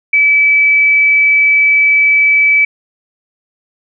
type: tone with frequency modulation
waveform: sine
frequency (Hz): 2300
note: D7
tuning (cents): -37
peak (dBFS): -6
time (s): 0.13-2.65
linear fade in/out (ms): 5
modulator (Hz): 33.6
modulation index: 0.27
effects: none